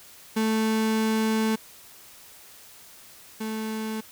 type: tone pair in turn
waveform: 35% pulse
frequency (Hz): 220 / 219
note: A3 / A3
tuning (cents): 0 / -8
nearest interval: unison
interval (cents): 8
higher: first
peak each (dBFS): -20 / -27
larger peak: first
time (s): 0.36-1.56 / 3.4-4.01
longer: first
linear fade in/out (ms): 10
effects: white hiss -49 dBFS RMS until 4.11 s